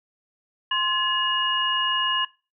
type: tone cluster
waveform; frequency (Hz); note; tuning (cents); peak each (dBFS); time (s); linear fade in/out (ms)
sine; 1044 / 1703 / 2870; C6 / G#6 / F7; -4 / +43 / +47; -26 / -27 / -23; 0.71-2.25; 5
effects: noise-tail reverb RT60 0.3 s tail -20 dB re dry